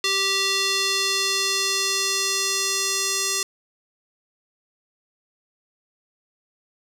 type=tone with band-pass filter sweep; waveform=square; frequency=390 Hz; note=G4; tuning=9 cents flat; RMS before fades=-23 dBFS; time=0.04-3.43 s; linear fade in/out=2 ms; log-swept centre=4200 to 6500 Hz; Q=1.5; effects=none